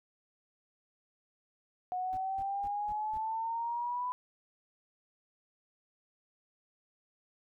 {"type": "exponential sweep", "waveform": "sine", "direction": "up", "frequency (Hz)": [727, 1000], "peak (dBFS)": -32, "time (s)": [1.92, 4.12], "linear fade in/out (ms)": 0}
{"type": "noise bursts", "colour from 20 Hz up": "brown", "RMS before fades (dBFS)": -49, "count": 5, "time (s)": [2.13, 3.175], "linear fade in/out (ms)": 0, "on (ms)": 41, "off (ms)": 210}
{"effects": []}